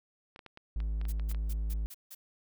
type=clicks; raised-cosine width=0.3 ms; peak=-32 dBFS; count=10; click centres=0.361 / 0.392 / 0.463 / 0.574 / 0.803 / 1.014 / 1.053 / 1.197 / 1.314 / 1.347 s
type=tone; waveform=triangle; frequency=53.4 Hz; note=G#1; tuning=49 cents sharp; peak=-28 dBFS; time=0.76-1.86 s; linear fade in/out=0 ms
type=noise bursts; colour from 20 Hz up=blue; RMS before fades=-46 dBFS; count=6; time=1.08-2.15 s; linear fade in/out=10 ms; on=45 ms; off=160 ms
effects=none